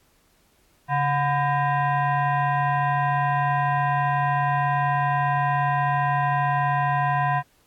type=tone with frequency modulation; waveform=sine; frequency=140.9 Hz; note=C#3; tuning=29 cents sharp; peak=-19 dBFS; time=0.88-7.43 s; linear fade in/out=50 ms; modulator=865 Hz; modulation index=1.5; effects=pink hiss -62 dBFS RMS until 7.66 s + AAC 64 kbps